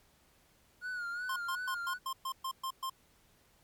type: tone with vibrato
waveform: triangle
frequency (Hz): 1443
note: F#6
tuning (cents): -44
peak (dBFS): -34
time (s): 0.81-1.99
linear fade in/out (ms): 50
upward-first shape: sine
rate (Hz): 2.7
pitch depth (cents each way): 66
type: tone bursts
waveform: square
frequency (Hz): 1054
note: C6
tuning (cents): +12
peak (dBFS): -35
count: 9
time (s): 1.29-2.898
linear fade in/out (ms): 5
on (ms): 72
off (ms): 120
effects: pink hiss -67 dBFS RMS until 3.63 s + MP3 96 kbps